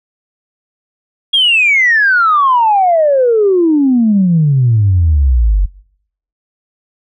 sine exponential sweep, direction down, 3322 to 45.4 Hz, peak -6 dBFS, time 1.33-5.66 s, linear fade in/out 10 ms, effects noise-tail reverb RT60 0.7 s tail -23 dB re dry + tanh soft clip ceiling -2 dBFS

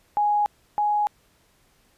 sine tone pair in turn, 830.6 / 833.8 Hz, G#5 / G#5, 0 / +7 cents, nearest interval unison, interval 7 cents, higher second, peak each -18 / -19 dBFS, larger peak first, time 0.17-0.46 / 0.78-1.07 s, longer neither, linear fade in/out 0 ms, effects pink hiss -62 dBFS RMS until 1.97 s + resampled to 32000 Hz

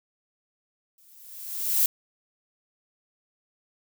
violet noise with exponential growth, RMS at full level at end -19 dBFS, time 0.98-1.86 s, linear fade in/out 2 ms, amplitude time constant 190 ms, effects none

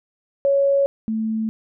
sine tone pair in turn, 556 / 220.6 Hz, C#5 / A3, +5 / +5 cents, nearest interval octave + major third, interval 1600 cents, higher first, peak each -14 / -20 dBFS, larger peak first, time 0.45-0.86 / 1.08-1.49 s, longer neither, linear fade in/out 0 ms, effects none

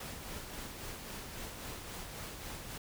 pink noise with tremolo, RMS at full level -43 dBFS, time 0-2.78 s, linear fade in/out 5 ms, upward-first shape sine, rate 3.7 Hz, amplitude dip 35%, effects none

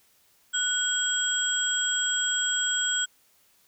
sine tone cluster, 1477 / 3249 / 7700 Hz, F#6 / G#7 / B8, -3 / -39 / -45 cents, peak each -28 dBFS, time 0.53-3.06 s, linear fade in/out 20 ms, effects white hiss -63 dBFS RMS until 3.67 s

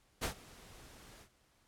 pink noise with ADSR envelope, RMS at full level -34 dBFS, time 0.21-1.29 s, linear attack 27 ms, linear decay 100 ms, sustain -22 dB, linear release 80 ms, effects pink hiss -71 dBFS RMS until 1.67 s + low-pass 12000 Hz 12 dB/octave

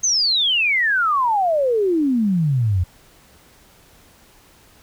sine exponential sweep, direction down, 6460 to 84.6 Hz, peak -15 dBFS, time 0.03-2.84 s, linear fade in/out 10 ms, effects pink hiss -51 dBFS RMS until 4.82 s

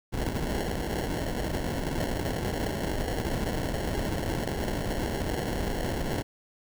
pink noise with sample-and-hold, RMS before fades -30 dBFS, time 0.12-6.23 s, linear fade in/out 20 ms, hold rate 1225 Hz, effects none

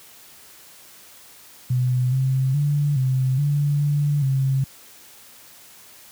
sine tone with pitch steps, 125.9 / 132 / 145.5 / 130.5 / 144.8 / 145.7 / 134.3 Hz, B2 / C3 / D3 / C3 / D3 / D3 / C3, +34 / +16 / -16 / -4 / -24 / -13 / +46 cents, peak -17 dBFS, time 1.7-4.64 s, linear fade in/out 5 ms, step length 420 ms, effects white hiss -47 dBFS RMS until 6.11 s + high-pass 60 Hz 12 dB/octave

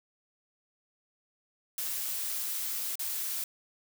blue noise with dropouts, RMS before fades -34 dBFS, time 1.78-3.44 s, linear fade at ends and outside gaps 2 ms, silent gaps 2.955-2.994 s, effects none

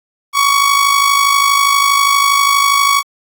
sawtooth tone with amplitude modulation, 1122 Hz, C#6, 21 cents sharp, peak -3 dBFS, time 0.33-3.03 s, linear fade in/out 50 ms, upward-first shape sine, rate 52.4 Hz, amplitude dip 55%, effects AAC 64 kbps

